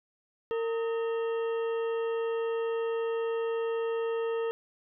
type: harmonic tone with a mistuned harmonic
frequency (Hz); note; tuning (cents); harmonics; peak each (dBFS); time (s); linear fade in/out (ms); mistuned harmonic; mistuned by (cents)
457.3; A#4; -33; 1 / 2 / 3 / 4 / 6 / 7; -28 / -43 / -42 / -46 / -49 / -53; 0.51-4.51; 0; 3; -140
effects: none